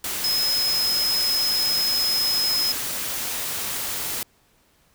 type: tone in noise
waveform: sine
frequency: 5120 Hz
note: D#8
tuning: 49 cents sharp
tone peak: -20 dBFS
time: 0.24-2.72 s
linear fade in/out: 2 ms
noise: white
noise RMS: -28 dBFS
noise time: 0.04-4.23 s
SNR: +5 dB
effects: pink hiss -61 dBFS RMS until 4.94 s

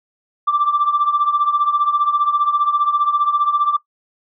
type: tone with tremolo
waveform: sine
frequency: 1174.7 Hz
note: D6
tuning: in tune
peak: -9 dBFS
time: 0.47-3.77 s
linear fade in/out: 10 ms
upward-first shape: triangle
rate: 15 Hz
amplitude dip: 85%
effects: noise-tail reverb RT60 0.1 s tail -19 dB re dry + tanh soft clip ceiling -8 dBFS

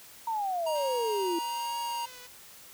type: exponential sweep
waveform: sine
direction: down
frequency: 936 to 329.6 Hz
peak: -28 dBFS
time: 0.27-1.39 s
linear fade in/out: 5 ms
type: tone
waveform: square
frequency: 942 Hz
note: A#5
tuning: 18 cents sharp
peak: -32 dBFS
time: 0.66-2.06 s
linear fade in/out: 10 ms
type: tone with vibrato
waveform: 5% pulse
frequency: 523.3 Hz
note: C5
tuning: in tune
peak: -36 dBFS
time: 0.75-2.27 s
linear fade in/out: 5 ms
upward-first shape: triangle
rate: 1.2 Hz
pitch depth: 110 cents each way
effects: white hiss -51 dBFS RMS until 2.73 s

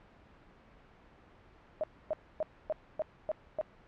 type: tone bursts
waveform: sine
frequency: 622.3 Hz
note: D#5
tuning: in tune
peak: -29 dBFS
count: 7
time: 1.81-3.612 s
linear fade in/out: 0 ms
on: 26 ms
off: 270 ms
effects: pink hiss -59 dBFS RMS until 3.87 s + low-pass 2000 Hz 12 dB/octave

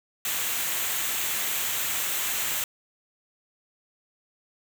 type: noise with comb filter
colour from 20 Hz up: white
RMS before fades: -28 dBFS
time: 0.25-2.64 s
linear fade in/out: 2 ms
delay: 0.2 ms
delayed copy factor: -0.5
effects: none

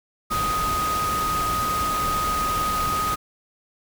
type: tone in noise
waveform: sine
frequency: 1249 Hz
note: D#6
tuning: 6 cents sharp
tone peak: -22 dBFS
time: 0.3-3.16 s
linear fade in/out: 20 ms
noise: pink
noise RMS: -29 dBFS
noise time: 0.3-3.16 s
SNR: +4 dB
effects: none

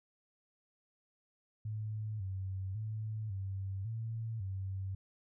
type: tone with pitch steps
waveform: sine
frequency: 107.6 / 95.3 / 108.6 / 96.7 / 112.8 / 95.9 Hz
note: A2 / G2 / A2 / G2 / A2 / G2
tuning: -38 / -48 / -22 / -23 / +44 / -37 cents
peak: -36 dBFS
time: 1.65-4.95 s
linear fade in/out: 5 ms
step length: 550 ms
effects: none

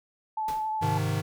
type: tone with vibrato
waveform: sine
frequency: 869 Hz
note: A5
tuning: 22 cents flat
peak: -27 dBFS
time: 0.37-0.98 s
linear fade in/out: 5 ms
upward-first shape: triangle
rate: 11 Hz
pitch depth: 20 cents each way
type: noise with exponential decay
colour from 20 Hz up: pink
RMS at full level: -38 dBFS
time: 0.48-0.8 s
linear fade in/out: 2 ms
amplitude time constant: 68 ms
type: chord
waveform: square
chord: Ab major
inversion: none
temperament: equal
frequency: 103.83 / 130.81 / 155.56 Hz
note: Ab2 / C3 / Eb3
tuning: 0 / 0 / 0 cents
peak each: -30 / -33 / -30 dBFS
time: 0.81-1.22 s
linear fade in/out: 20 ms
effects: none

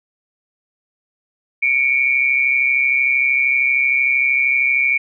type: tone pair together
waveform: sine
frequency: 2239 / 2372 Hz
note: C#7 / D7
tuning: +17 / +17 cents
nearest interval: minor second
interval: 100 cents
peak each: -16 dBFS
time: 1.62-4.98 s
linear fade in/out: 10 ms
effects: none

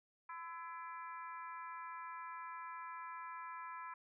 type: harmonic tone with a mistuned harmonic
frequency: 336.9 Hz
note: E4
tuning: 38 cents sharp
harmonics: 3 / 4 / 5 / 6 / 7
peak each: -47 / -51 / -55 / -61 / -59 dBFS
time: 0.29-3.94 s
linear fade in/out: 5 ms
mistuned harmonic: 4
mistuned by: -37 cents
effects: none

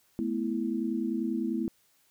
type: chord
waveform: sine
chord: A suspended second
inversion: none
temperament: equal with one note detuned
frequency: 216.8 / 246.9 / 329.6 Hz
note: A3 / B3 / E4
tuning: -25 / 0 / 0 cents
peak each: -32 dBFS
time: 0.19-1.68 s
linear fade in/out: 0 ms
effects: white hiss -67 dBFS RMS until 2.1 s

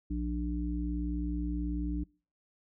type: harmonic tone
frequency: 59.3 Hz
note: A#1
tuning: 30 cents sharp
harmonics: 1 / 3 / 5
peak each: -33 / -38 / -35 dBFS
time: 0.1-2.04 s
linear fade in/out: 10 ms
effects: noise-tail reverb RT60 0.4 s tail -26 dB re dry

